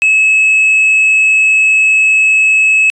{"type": "tone with hard clipping", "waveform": "triangle", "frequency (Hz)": 2585, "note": "E7", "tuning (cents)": -34, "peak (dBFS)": -5, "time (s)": [0.02, 2.9], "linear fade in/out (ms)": 0, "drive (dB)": 1, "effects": ["resampled to 22050 Hz"]}